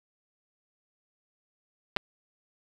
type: clicks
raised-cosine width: 0.3 ms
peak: -11 dBFS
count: 2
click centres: 1.964 / 1.969 s
effects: 7-bit